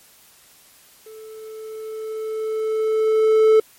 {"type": "tone with level ramp", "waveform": "triangle", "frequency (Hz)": 437.5, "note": "A4", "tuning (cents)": -10, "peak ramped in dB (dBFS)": [-36, -7], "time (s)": [1.06, 3.6], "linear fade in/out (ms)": 5, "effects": ["white hiss -51 dBFS RMS until 3.78 s", "MP3 64 kbps"]}